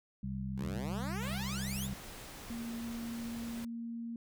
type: harmonic tone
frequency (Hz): 65.41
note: C2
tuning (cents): 0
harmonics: 1 / 2 / 3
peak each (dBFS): -43 / -41 / -38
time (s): 0.23-1.94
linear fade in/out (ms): 5
type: exponential sweep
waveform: 10% pulse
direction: up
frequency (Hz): 58.27 to 3918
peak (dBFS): -32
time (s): 0.56-1.89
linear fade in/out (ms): 50
type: noise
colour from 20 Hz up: pink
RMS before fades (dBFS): -48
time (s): 1.22-3.65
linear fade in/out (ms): 5
type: tone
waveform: sine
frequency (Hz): 232.3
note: A#3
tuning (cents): -6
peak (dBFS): -38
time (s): 2.5-4.16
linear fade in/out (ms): 2
effects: none